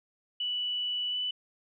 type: tone with pitch glide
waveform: sine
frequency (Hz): 2960 to 2984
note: F#7 to F#7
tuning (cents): 0 to +14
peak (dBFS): -29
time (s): 0.4-1.31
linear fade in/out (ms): 5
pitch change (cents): +14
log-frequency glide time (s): 1.1-1.16
effects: none